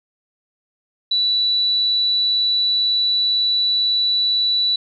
sine tone, 3951 Hz, B7, in tune, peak -15 dBFS, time 1.11-4.76 s, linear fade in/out 5 ms, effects none

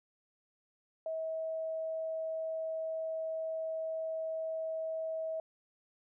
sine tone, 643 Hz, E5, 43 cents flat, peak -34 dBFS, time 1.06-5.4 s, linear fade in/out 2 ms, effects none

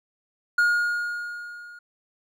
triangle tone with level ramp, 1430 Hz, F6, 41 cents sharp, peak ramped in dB -14 to -40 dBFS, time 0.58-1.79 s, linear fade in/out 5 ms, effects none

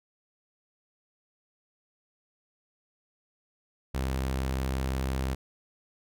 sawtooth tone, 65.8 Hz, C2, 10 cents sharp, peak -24 dBFS, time 3.94-5.35 s, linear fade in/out 10 ms, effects none

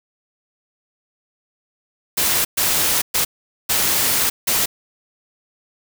white noise bursts at uneven times, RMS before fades -18 dBFS, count 5, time 2.17-2.45 / 2.57-3.02 / 3.14-3.25 / 3.69-4.3 / 4.47-4.66 s, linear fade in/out 10 ms, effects none

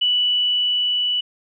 sine tone with level ramp, 2960 Hz, F#7, in tune, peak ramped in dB -15 to -18 dBFS, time 0.01-1.21 s, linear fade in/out 10 ms, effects none

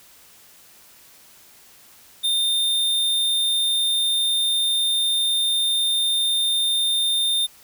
square tone, 3626 Hz, A#7, 49 cents flat, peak -19 dBFS, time 2.23-7.47 s, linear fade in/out 20 ms, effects white hiss -50 dBFS RMS until 7.63 s

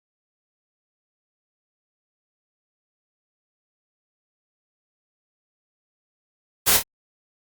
white noise with echo, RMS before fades -17 dBFS, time 6.66-6.78 s, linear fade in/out 20 ms, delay 26 ms, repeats 2, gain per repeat -6 dB, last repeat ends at 6.832 s, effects Opus 48 kbps

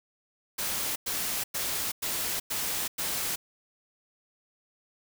white noise bursts, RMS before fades -31 dBFS, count 6, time 0.58-3.36 s, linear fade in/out 10 ms, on 380 ms, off 100 ms, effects none

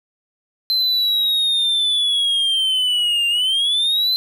triangle linear two-way sweep, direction down then up, 4096 to 2781 to 4096 Hz, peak -14 dBFS, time 0.7-4.16 s, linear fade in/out 0 ms, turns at 3.28 s, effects none

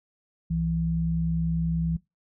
sine tone pair together, 65.41 / 164.82 Hz, C2 / E3, 0 / 0 cents, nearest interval octave + major third, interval 1600 cents, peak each -31 / -24 dBFS, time 0.5-1.97 s, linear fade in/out 10 ms, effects noise-tail reverb RT60 0.2 s tail -21 dB re dry

